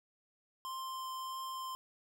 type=tone with vibrato; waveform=square; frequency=1046.5 Hz; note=C6; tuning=in tune; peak=-40 dBFS; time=0.65-1.75 s; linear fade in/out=0 ms; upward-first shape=triangle; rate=1.6 Hz; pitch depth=8 cents each way; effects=none